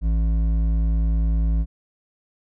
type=tone with hard clipping; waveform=sine; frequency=55 Hz; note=A1; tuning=in tune; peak=-19 dBFS; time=0.01-1.66 s; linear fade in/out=50 ms; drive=8 dB; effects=none